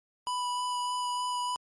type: tone with vibrato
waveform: square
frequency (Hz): 987.8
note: B5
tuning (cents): 0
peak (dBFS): -30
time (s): 0.27-1.56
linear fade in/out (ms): 0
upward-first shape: sine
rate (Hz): 3.3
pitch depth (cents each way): 10
effects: MP3 48 kbps